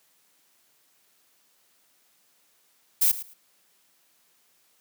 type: noise with echo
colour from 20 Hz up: violet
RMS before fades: -20 dBFS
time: 3.01-3.12 s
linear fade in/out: 10 ms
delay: 110 ms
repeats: 2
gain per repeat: -15 dB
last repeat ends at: 3.34 s
effects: white hiss -65 dBFS RMS until 4.8 s + high-pass 150 Hz 12 dB/octave

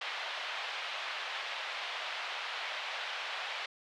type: band-pass noise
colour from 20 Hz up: white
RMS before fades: -39 dBFS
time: 0.01-3.66 s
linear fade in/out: 5 ms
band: 610 to 3500 Hz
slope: 24 dB/octave
effects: none

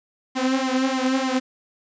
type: tone with flanger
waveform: sawtooth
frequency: 261.6 Hz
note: C4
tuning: in tune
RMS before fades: -22 dBFS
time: 0.35-1.4 s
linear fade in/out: 20 ms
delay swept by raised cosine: 0.96 to 4.56 ms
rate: 3.3 Hz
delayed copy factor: +0.8
effects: resampled to 16000 Hz + 8-bit

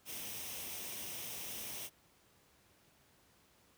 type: noise with comb filter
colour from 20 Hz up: white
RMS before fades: -44 dBFS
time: 0.05-1.9 s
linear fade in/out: 50 ms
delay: 0.34 ms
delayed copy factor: +0.5
effects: pink hiss -68 dBFS RMS until 3.77 s + high-pass 60 Hz 12 dB/octave

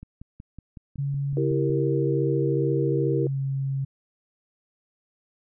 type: click train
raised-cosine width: 5 ms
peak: -28 dBFS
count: 10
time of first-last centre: 0.03-1.7 s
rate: 5.39 Hz
type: tone with pitch glide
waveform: sine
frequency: 140 to 136.01 Hz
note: C#3 to C#3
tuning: +18 to -33 cents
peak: -24 dBFS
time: 0.98-3.85 s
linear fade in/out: 10 ms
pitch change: -51 cents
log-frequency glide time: 2.99-3.39 s
type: chord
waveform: sine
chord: E diminished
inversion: none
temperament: equal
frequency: 329.6 / 392 / 466.2 Hz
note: E4 / G4 / Bb4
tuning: 0 / 0 / 0 cents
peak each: -27 dBFS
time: 1.37-3.27 s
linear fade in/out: 2 ms
effects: none

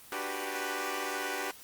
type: chord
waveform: 10% pulse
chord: G major seventh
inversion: second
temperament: equal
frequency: 293.7 / 370 / 392 / 493.9 Hz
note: D4 / F#4 / G4 / B4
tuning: 0 / 0 / 0 / 0 cents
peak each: -32 / -31 / -29 / -30 dBFS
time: 0.12-1.51 s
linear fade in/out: 2 ms
effects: white hiss -52 dBFS RMS until 1.63 s + Opus 24 kbps

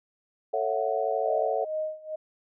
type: chord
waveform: sine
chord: F# minor seventh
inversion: first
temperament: just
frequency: 444 / 555 / 666 / 740 Hz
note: A4 / C#5 / E5 / F#5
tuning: +16 / +2 / +18 / 0 cents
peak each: -30 dBFS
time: 0.53-1.65 s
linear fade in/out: 10 ms
type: tone with tremolo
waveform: sine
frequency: 622.3 Hz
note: D#5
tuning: in tune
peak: -26 dBFS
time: 1.25-2.16 s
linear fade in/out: 10 ms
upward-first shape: sine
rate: 2.3 Hz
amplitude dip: 90%
effects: none

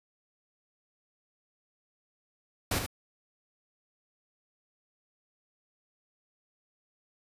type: noise with echo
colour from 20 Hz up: pink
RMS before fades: -29 dBFS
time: 2.71-2.79 s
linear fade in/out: 5 ms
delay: 74 ms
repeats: 1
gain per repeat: -6 dB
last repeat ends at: 2.864 s
effects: resampled to 32000 Hz

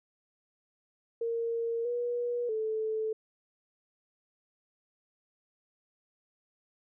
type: tone with pitch steps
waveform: sine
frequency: 462.4 / 482.2 / 437.6 Hz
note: A#4 / B4 / A4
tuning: -14 / -41 / -9 cents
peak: -29 dBFS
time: 1.21-3.13 s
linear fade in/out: 5 ms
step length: 640 ms
effects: none

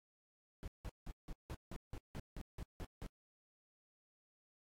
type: noise bursts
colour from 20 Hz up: brown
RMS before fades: -45 dBFS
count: 12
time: 0.63-3.064 s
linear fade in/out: 0 ms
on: 47 ms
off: 170 ms
effects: AAC 48 kbps

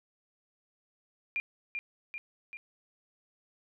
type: tone with echo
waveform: sine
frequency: 2400 Hz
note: D7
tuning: 37 cents sharp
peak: -29 dBFS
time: 1.36-1.4 s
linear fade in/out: 0 ms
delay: 390 ms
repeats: 3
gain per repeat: -4 dB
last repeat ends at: 2.57 s
effects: none

